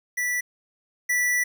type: tone pair in turn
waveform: square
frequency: 1964 / 1964 Hz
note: B6 / B6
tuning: -10 / -10 cents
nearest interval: unison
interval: 0 cents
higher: neither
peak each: -24 / -21 dBFS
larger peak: second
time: 0.17-0.41 / 1.09-1.44 s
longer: second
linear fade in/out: 10 ms
effects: 9-bit